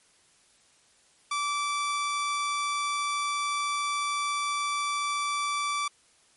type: tone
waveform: sawtooth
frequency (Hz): 1162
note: D6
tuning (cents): -19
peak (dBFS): -23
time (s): 1.31-5.88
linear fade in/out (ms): 5
effects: white hiss -62 dBFS RMS until 6.36 s + MP3 48 kbps